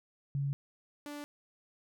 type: tone pair in turn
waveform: sine / sawtooth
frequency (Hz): 140 / 292.1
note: C#3 / D4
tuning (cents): +18 / -9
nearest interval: octave + minor second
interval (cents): 1273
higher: second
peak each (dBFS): -30 / -37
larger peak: first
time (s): 0.35-0.53 / 1.06-1.24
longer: neither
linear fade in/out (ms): 0
effects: none